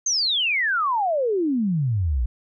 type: exponential sweep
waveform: sine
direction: down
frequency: 6500 to 55 Hz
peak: -19 dBFS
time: 0.06-2.26 s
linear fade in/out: 5 ms
effects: none